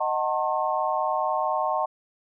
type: chord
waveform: sine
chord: D# diminished seventh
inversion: none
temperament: just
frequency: 622.3 / 746.7 / 896 / 1075.3 Hz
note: D#5 / F#5 / A5 / C6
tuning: 0 / +16 / +31 / +47 cents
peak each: -28 dBFS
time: 0-1.86 s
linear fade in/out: 10 ms
effects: none